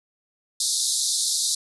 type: band-pass noise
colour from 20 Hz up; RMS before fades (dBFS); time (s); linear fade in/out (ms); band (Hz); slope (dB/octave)
pink; -24; 0.6-1.55; 5; 3700 to 11000; 96
effects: none